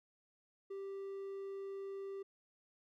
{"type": "tone", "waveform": "triangle", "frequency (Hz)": 392, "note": "G4", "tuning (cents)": 0, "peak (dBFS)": -40, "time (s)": [0.7, 2.23], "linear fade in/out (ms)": 10, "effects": []}